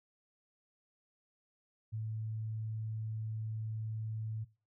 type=tone; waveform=sine; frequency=109.9 Hz; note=A2; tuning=2 cents flat; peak=-36 dBFS; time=1.92-4.45 s; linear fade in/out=20 ms; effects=noise-tail reverb RT60 0.3 s tail -18 dB re dry